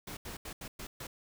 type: noise bursts at uneven times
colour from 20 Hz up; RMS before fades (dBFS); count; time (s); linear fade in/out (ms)
pink; -43; 6; 0.07-0.17 / 0.25-0.37 / 0.45-0.53 / 0.61-0.68 / 0.79-0.87 / 1-1.07; 5
effects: none

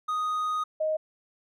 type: tone pair in turn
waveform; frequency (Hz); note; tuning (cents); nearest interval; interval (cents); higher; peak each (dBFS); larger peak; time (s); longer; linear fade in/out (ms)
triangle / sine; 1244.5 / 624.2; D#6 / D#5; 0 / +5; octave; 1195; first; -24; neither; 0.08-0.64 / 0.8-0.97; first; 10
effects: none

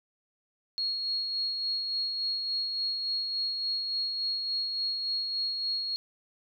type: tone with tremolo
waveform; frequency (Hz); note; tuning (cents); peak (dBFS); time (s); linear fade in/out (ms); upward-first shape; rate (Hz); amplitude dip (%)
sine; 4302; C8; +47; -27; 0.78-5.96; 0; sine; 3.5; 35
effects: none

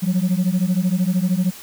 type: beating tone pair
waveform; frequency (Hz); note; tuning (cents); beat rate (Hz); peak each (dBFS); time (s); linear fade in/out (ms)
sine; 176.5 / 189.5; F3 / F#3; +19 / +42; 13; -17; 0.02-1.51; 20
effects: tanh soft clip ceiling -13 dBFS + white hiss -39 dBFS RMS until 1.62 s

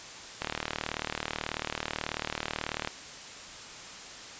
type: click train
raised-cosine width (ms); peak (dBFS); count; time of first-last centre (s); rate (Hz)
0.3; -14; 95; 0.42-2.874; 38.3
effects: white hiss -44 dBFS RMS until 4.39 s + resampled to 16000 Hz

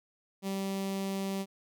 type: tone with notch filter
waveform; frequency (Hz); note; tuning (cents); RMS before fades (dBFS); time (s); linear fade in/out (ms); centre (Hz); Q
sawtooth; 194.5; G3; -13; -34; 0.42-1.46; 50; 1500; 1.5
effects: none

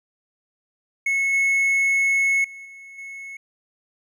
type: tone with level steps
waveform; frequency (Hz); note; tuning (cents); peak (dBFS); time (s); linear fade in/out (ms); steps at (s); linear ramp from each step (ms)
triangle; 2191; C#7; -21; -17 / -15 / -35 / -38 / -32; 1.06-3.37; 5; 1.33 / 2.44 / 2.65 / 2.98; 5
effects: none

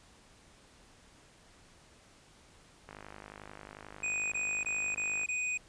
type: click train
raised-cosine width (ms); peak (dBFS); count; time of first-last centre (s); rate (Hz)
0.5; -31; 121; 2.89-5.234; 51.2
type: tone bursts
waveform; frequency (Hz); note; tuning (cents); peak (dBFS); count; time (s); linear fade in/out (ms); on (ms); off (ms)
square; 2489; D#7; 0; -32; 5; 4.03-5.576; 5; 290; 24
effects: pink hiss -60 dBFS RMS until 5.68 s + resampled to 22050 Hz

